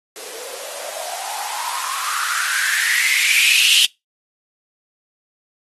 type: noise with band-pass filter sweep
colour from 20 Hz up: violet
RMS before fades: -20 dBFS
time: 0.16-3.85 s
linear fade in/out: 0 ms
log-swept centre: 420 to 3100 Hz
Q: 8.1
effects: noise-tail reverb RT60 0.2 s tail -23 dB re dry + AAC 32 kbps